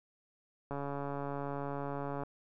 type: click train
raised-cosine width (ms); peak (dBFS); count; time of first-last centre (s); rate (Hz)
1; -25; 216; 0.71-2.235; 141
effects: none